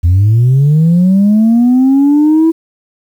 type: linear sweep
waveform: sine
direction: up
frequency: 81.8 to 329.6 Hz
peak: -3 dBFS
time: 0.03-2.52 s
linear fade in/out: 20 ms
effects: tanh soft clip ceiling -3 dBFS + 7-bit